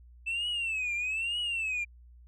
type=tone with vibrato; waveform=sine; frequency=2637 Hz; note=E7; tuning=in tune; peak=-27 dBFS; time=0.26-1.85 s; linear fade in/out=20 ms; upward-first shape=triangle; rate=1.1 Hz; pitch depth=190 cents each way; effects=tanh soft clip ceiling -28 dBFS + added 60 Hz sine -51 dBFS peak until 2.27 s